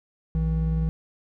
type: tone pair together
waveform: triangle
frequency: 60.08 / 160.4 Hz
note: B1 / E3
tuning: -47 / -47 cents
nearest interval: octave + perfect fourth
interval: 1700 cents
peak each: -22 dBFS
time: 0.35-0.89 s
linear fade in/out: 0 ms
effects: none